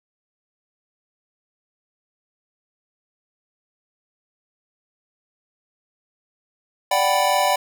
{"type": "chord", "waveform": "square", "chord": "G major seventh", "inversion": "second", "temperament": "equal with one note detuned", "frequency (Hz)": [585.6, 740, 784, 987.8], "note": ["D5", "F#5", "G5", "B5"], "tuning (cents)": [-5, 0, 0, 0], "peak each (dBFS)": -23, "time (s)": [6.91, 7.56], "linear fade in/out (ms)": 5, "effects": []}